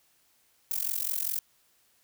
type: noise with amplitude modulation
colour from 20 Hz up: violet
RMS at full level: -27 dBFS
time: 0.71-1.39 s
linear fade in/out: 2 ms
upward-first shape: sine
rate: 44.9 Hz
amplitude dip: 95%
effects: white hiss -67 dBFS RMS until 2.03 s